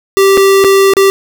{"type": "tone with dropouts", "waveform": "square", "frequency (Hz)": 390.5, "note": "G4", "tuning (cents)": -7, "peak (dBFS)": -5, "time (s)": [0.17, 1.1], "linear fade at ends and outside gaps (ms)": 0, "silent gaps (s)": [[0.372, 0.376], [0.641, 0.646], [0.936, 0.968]], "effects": []}